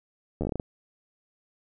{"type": "slowing click train", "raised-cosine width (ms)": 2, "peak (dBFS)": -16, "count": 9, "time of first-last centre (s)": [0.41, 0.598], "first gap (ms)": 11, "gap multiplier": 1.21, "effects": []}